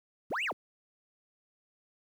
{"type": "linear two-way sweep", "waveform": "sine", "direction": "up then down", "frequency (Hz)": [43.25, 2969, 43.25], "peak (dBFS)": -28, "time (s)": [0.3, 0.53], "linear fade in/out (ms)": 20, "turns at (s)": 0.44, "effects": ["tanh soft clip ceiling -29 dBFS", "10-bit"]}